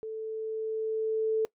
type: tone with level ramp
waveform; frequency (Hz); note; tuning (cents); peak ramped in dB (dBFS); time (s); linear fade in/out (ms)
sine; 440; A4; 0; -34 to -23; 0.03-1.45; 0
effects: noise-tail reverb RT60 0.1 s tail -22 dB re dry